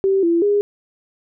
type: tone with pitch steps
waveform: sine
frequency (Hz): 387.8 / 338 / 409.2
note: G4 / E4 / G#4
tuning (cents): -19 / +43 / -26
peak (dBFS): -13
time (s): 0.04-0.61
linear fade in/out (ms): 0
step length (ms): 190
effects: none